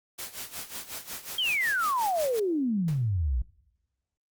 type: noise with tremolo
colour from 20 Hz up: white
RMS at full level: -36 dBFS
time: 0.18-2.4 s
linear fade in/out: 10 ms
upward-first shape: sine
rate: 5.5 Hz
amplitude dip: 80%
type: exponential sweep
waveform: sine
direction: down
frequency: 3252 to 55 Hz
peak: -24 dBFS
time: 1.38-3.42 s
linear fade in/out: 5 ms
type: noise with exponential decay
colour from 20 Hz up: pink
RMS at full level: -42 dBFS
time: 2.88-3.12 s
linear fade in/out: 2 ms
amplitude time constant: 52 ms
effects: noise-tail reverb RT60 1.0 s tail -24 dB re dry + Opus 48 kbps